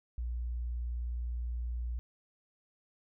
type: tone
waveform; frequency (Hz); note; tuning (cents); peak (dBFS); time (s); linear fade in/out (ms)
sine; 59.7; A#1; +42; -33; 0.18-1.99; 0
effects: none